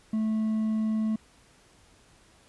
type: tone with hard clipping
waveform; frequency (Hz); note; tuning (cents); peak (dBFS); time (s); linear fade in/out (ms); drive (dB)
triangle; 218.3; A3; -13; -25; 0.13-1.16; 5; 5
effects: pink hiss -59 dBFS RMS until 2.48 s + resampled to 24000 Hz